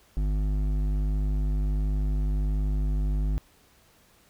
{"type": "tone with hard clipping", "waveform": "triangle", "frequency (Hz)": 50.7, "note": "G#1", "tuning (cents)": -41, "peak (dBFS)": -25, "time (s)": [0.17, 3.38], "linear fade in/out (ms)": 0, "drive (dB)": 14, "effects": ["pink hiss -60 dBFS RMS until 4.29 s"]}